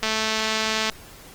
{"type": "click train", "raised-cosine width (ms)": 0.2, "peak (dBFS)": -6, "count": 191, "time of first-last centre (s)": [0.03, 0.898], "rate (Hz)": 219, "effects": ["pink hiss -45 dBFS RMS until 1.34 s", "Opus 24 kbps"]}